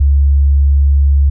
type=tone; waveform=sine; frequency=70.1 Hz; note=C#2; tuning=20 cents sharp; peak=-6 dBFS; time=0-1.3 s; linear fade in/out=10 ms; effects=none